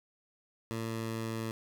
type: tone with pitch glide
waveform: 15% pulse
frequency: 113.3 to 112.32 Hz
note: A#2 to A2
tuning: -49 to +36 cents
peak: -28 dBFS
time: 0.71-1.51 s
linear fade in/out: 0 ms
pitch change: -15 cents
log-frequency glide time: 0.82-1.37 s
effects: none